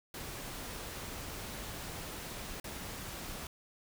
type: noise with dropouts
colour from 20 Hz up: pink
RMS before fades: -43 dBFS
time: 0.14-3.47 s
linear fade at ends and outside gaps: 2 ms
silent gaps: 2.6-2.642 s
effects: none

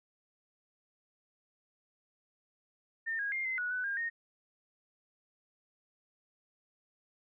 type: tone with pitch steps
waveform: sine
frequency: 1811 / 1640 / 2115 / 2060 / 1465 / 1497 / 1610 / 1852 Hz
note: A6 / G#6 / C7 / C7 / F#6 / F#6 / G6 / A#6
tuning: +49 / -22 / +18 / -28 / -18 / +20 / +46 / -12 cents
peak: -32 dBFS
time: 3.06-4.1 s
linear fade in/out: 20 ms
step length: 130 ms
effects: none

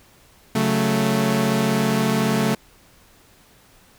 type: chord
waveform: sawtooth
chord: F# minor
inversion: second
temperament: equal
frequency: 138.59 / 185 / 220 Hz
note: C#3 / F#3 / A3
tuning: 0 / 0 / 0 cents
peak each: -20 / -20 / -16 dBFS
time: 0.55-2.55 s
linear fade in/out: 5 ms
effects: pink hiss -53 dBFS RMS until 3.98 s

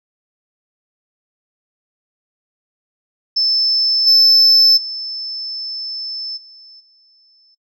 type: tone with level steps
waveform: sine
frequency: 5270 Hz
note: E8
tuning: 1 cent flat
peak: -12 / -5 / -23 / -39 / -50 dBFS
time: 3.36-7.55 s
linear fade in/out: 10 ms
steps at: 4.06 / 4.76 / 6.36 / 6.79 s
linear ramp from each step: 20 ms
effects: noise-tail reverb RT60 0.1 s tail -22 dB re dry + tanh soft clip ceiling -5 dBFS

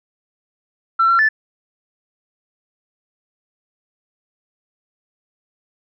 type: tone with pitch steps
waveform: sine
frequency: 1345 / 1362 / 1751 Hz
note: E6 / F6 / A6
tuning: +34 / -44 / -9 cents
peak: -10 dBFS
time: 0.99-1.29 s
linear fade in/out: 10 ms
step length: 100 ms
effects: tanh soft clip ceiling -7 dBFS

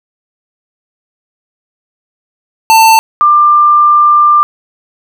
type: tone pair in turn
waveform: square / sine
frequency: 892 / 1190.7 Hz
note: A5 / D6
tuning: +23 / +23 cents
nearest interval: perfect fourth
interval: 500 cents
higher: second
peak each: -3 dBFS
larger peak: neither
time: 2.7-2.99 / 3.21-4.43 s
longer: second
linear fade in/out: 0 ms
effects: none

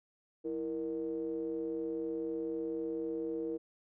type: ring-modulated tone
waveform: triangle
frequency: 70 Hz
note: C#2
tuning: 18 cents sharp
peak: -29 dBFS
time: 0.44-3.58 s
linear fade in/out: 20 ms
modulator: 398 Hz
effects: none

